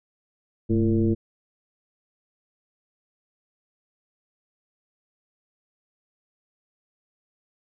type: tone with frequency modulation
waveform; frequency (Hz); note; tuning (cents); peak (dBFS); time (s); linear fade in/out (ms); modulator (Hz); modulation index
sine; 220; A3; 0; -18; 0.69-1.15; 20; 118; 1.4
effects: none